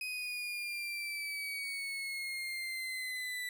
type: exponential sweep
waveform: 35% pulse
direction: down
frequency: 2514 to 1975.5 Hz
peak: -35 dBFS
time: 0.01-3.49 s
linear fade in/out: 2 ms
effects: none